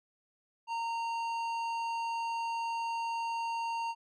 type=tone with tanh clipping; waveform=triangle; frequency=922 Hz; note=A#5; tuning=19 cents flat; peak=-34 dBFS; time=0.67-3.95 s; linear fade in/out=50 ms; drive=16 dB; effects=none